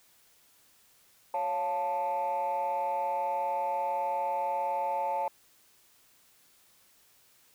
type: chord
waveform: sine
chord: Db augmented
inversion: none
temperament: equal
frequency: 554.4 / 698.5 / 880 Hz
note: Db5 / F5 / A5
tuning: 0 / 0 / 0 cents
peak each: -33 / -34 / -28 dBFS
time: 1.34-5.28 s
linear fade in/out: 2 ms
effects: tanh soft clip ceiling -24 dBFS + white hiss -63 dBFS RMS until 7.54 s